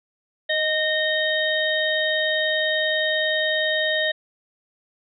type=harmonic tone with a mistuned harmonic; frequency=622.3 Hz; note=D#5; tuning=in tune; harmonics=1 / 3 / 5 / 6; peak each=-24 / -23 / -30 / -26 dBFS; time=0.49-4.12 s; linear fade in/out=10 ms; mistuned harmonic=3; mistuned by=-22 cents; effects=none